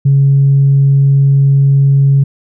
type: tone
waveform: sine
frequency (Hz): 138.4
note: C#3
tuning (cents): -2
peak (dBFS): -4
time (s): 0.05-2.24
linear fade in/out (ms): 10
effects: tanh soft clip ceiling -1 dBFS